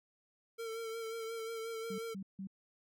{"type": "tone with vibrato", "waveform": "square", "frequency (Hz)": 452.5, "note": "A4", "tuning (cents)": 48, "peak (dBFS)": -40, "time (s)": [0.58, 2.15], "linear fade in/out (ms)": 20, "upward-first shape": "sine", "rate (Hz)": 5.6, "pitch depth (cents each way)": 31}
{"type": "tone bursts", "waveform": "sine", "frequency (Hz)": 192.9, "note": "G3", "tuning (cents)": -28, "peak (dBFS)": -40, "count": 3, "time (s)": [1.9, 2.472], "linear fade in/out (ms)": 5, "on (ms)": 84, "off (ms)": 160}
{"effects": []}